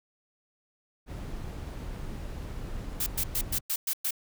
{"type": "noise", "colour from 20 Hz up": "brown", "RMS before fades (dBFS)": -37, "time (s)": [1.06, 3.61], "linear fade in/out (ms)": 50}
{"type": "noise bursts", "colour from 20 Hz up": "blue", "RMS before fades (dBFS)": -29, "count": 7, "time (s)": [3, 4.108], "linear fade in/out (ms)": 5, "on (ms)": 64, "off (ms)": 110}
{"effects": []}